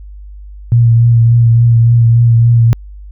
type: tone with vibrato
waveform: sine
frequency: 116.8 Hz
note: A#2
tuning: 4 cents sharp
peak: -4 dBFS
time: 0.72-2.73 s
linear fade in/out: 0 ms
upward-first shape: triangle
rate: 3.5 Hz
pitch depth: 30 cents each way
effects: added 50 Hz sine -28 dBFS peak until 3.11 s